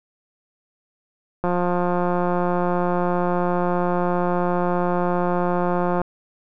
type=click train; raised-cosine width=1 ms; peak=-9 dBFS; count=811; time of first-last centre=1.44-6.016 s; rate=177 Hz; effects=none